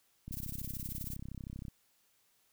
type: click train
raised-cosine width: 5 ms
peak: -31 dBFS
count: 47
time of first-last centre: 0.28-1.682 s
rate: 32.8 Hz
type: noise with tremolo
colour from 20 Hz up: violet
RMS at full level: -40 dBFS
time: 0.32-1.16 s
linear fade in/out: 0 ms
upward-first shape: triangle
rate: 19 Hz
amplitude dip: 90%
effects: white hiss -72 dBFS RMS until 2.52 s